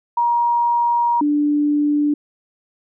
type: tone pair in turn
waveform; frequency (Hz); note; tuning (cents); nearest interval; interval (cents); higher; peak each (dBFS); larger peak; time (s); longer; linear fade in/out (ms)
sine; 948 / 294; A#5 / D4; +29 / +2; octave + minor sixth; 2027; first; -14; neither; 0.17-1.21 / 1.21-2.14; first; 5
effects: none